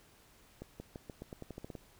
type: accelerating click train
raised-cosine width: 2 ms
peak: -30 dBFS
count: 12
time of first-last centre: 0.62-1.752 s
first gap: 180 ms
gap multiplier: 0.88
effects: pink hiss -63 dBFS RMS until 1.99 s